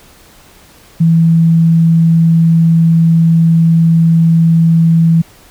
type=tone; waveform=sine; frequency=164.81 Hz; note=E3; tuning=in tune; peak=-5 dBFS; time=1-5.22 s; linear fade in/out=10 ms; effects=pink hiss -42 dBFS RMS until 5.5 s